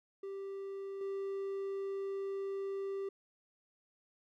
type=tone with level steps; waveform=triangle; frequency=392 Hz; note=G4; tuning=in tune; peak=-38 / -34 dBFS; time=0.23-3.09 s; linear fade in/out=5 ms; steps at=1.01 s; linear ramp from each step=2 ms; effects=none